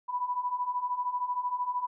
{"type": "beating tone pair", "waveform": "sine", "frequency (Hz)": [979, 992], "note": ["B5", "B5"], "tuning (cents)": [-15, 7], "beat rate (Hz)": 13, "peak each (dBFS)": [-34, -30], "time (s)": [0.08, 1.87], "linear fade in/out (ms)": 20, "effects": []}